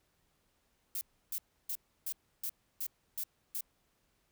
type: noise bursts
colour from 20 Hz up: violet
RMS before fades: -37 dBFS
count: 8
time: 0.95-3.608 s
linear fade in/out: 2 ms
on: 61 ms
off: 310 ms
effects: pink hiss -75 dBFS RMS until 4.31 s